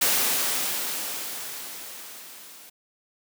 white noise with level ramp, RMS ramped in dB -21 to -47 dBFS, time 0.01-2.7 s, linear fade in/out 10 ms, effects high-pass 200 Hz 12 dB/octave

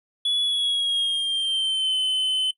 triangle tone with pitch glide, 3400 to 3047 Hz, G#7 to G7, +40 to -50 cents, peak -19 dBFS, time 0.25-2.51 s, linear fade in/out 5 ms, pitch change -190 cents, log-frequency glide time 0.43-1.96 s, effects noise-tail reverb RT60 0.1 s tail -17 dB re dry + resampled to 32000 Hz

